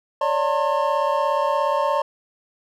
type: tone cluster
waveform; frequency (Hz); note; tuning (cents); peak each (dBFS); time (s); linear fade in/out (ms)
triangle; 558 / 595 / 905 / 1070; C#5 / D5 / A5 / C6; +11 / +22 / +48 / +38; -22; 0.21-2.02; 5
effects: none